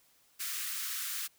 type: high-pass noise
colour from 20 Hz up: white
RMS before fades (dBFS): -37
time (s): 0.39-1.28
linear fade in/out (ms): 20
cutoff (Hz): 1200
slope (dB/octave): 48
effects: white hiss -67 dBFS RMS until 1.38 s